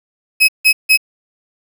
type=tone bursts; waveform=35% pulse; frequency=2554 Hz; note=D#7; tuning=45 cents sharp; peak=-5 dBFS; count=3; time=0.4-0.975 s; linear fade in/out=20 ms; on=85 ms; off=160 ms; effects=7-bit